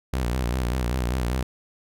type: tone with vibrato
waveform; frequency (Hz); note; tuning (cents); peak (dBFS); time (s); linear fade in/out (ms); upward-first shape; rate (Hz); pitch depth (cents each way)
sawtooth; 61.9; B1; +5; -19; 0.13-1.43; 5; square; 5.1; 80
effects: none